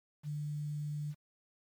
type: tone with quantisation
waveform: sine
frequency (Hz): 148.5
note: D3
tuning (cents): +20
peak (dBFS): -35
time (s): 0.23-1.15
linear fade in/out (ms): 50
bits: 10
effects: MP3 96 kbps